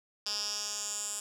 10% pulse tone with band-pass filter sweep, 207.7 Hz, G#3, in tune, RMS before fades -36 dBFS, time 0.26-1.2 s, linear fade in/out 2 ms, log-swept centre 5000 to 8000 Hz, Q 4.6, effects none

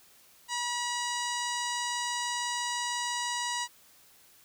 harmonic tone, 966 Hz, B5, 39 cents flat, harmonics 1 / 2 / 3 / 4 / 5 / 6 / 7 / 8 / 9, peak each -34 / -37 / -39 / -40 / -41 / -42 / -42 / -43 / -44 dBFS, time 0.48-3.68 s, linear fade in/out 50 ms, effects white hiss -59 dBFS RMS until 4.44 s

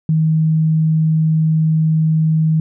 sine tone, 158.3 Hz, D#3, 30 cents sharp, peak -11 dBFS, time 0.09-2.6 s, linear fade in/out 2 ms, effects none

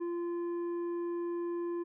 triangle tone with tanh clipping, 344.9 Hz, F4, 22 cents flat, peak -34 dBFS, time 0-1.84 s, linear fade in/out 20 ms, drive 11 dB, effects none

